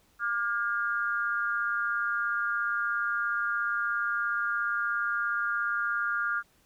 sine tone with amplitude modulation, 1409 Hz, F6, 15 cents sharp, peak -22 dBFS, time 0.19-6.43 s, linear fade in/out 50 ms, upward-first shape sine, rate 217 Hz, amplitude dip 100%, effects pink hiss -65 dBFS RMS until 6.65 s

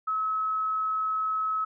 sine tone, 1288 Hz, E6, 41 cents flat, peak -25 dBFS, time 0.07-1.65 s, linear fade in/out 10 ms, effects none

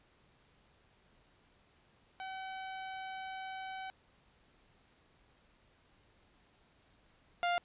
sawtooth tone pair in turn, 761 / 700.1 Hz, F#5 / F5, +48 / +4 cents, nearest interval minor second, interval 144 cents, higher first, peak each -37 / -26 dBFS, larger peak second, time 2.2-3.9 / 7.43-7.58 s, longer first, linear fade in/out 0 ms, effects pink hiss -68 dBFS RMS until 7.64 s + resampled to 8000 Hz

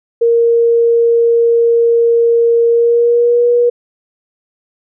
sine tone with pitch glide, 466.2 to 480.7 Hz, A#4 to B4, 0 to -47 cents, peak -7 dBFS, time 0.21-3.7 s, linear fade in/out 10 ms, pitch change +53 cents, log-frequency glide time 2.68-3.48 s, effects none

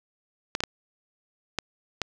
clicks, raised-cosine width 0.2 ms, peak -9 dBFS, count 5, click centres 0.551 / 0.605 / 0.637 / 1.587 / 2.017 s, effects none

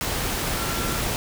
sine tone in noise, 1360 Hz, F6, 46 cents flat, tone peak -34 dBFS, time 0.57-0.99 s, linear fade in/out 0 ms, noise pink, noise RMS -26 dBFS, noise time 0.01-1.16 s, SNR -11 dB, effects none

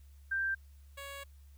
sine / 10% pulse tone pair in turn, 1576 / 557.2 Hz, G6 / C#5, +9 / +9 cents, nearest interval octave + tritone, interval 1800 cents, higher first, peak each -30 / -35 dBFS, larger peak first, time 0.31-0.55 / 0.97-1.24 s, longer second, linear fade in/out 10 ms, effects added 70 Hz sine -53 dBFS peak until 1.57 s + white hiss -71 dBFS RMS until 1.57 s

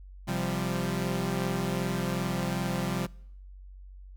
sawtooth chord, C suspended fourth, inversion none, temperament equal with one note detuned, 130.81 / 173.41 / 196 Hz, C3 / F3 / G3, 0 / -12 / 0 cents, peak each -29 / -28 / -29 dBFS, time 0.27-3.07 s, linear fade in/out 20 ms, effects noise-tail reverb RT60 0.7 s tail -24 dB re dry + added 47 Hz sine -44 dBFS peak until 4.16 s

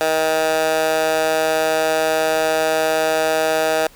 15% pulse tone with high-pass filter, 158.5 Hz, D#3, 32 cents sharp, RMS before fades -18 dBFS, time 0.01-3.87 s, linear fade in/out 0 ms, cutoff 640 Hz, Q 1.9, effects pink hiss -47 dBFS RMS until 3.95 s

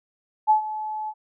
sine tone with ADSR envelope, 860 Hz, A5, 40 cents flat, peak -12 dBFS, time 0.47-1.14 s, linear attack 31 ms, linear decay 110 ms, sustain -15 dB, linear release 54 ms, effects none

